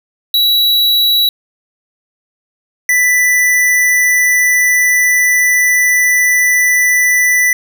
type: tone pair in turn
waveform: square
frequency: 3911 / 1982.8 Hz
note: B7 / B6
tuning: -18 / +6 cents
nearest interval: octave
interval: 1176 cents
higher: first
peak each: -9 dBFS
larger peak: neither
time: 0.34-1.29 / 2.89-7.53 s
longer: second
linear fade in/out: 2 ms
effects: none